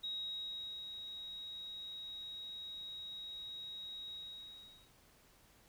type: tone with ADSR envelope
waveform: sine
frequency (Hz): 3799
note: A#7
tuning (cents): +32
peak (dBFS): -38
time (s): 0.03-4.9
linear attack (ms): 13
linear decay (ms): 800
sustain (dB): -6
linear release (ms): 770
effects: pink hiss -66 dBFS RMS until 5.68 s